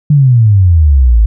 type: exponential sweep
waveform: sine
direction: down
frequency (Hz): 152.4 to 52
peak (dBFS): -3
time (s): 0.1-1.26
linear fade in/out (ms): 5
effects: none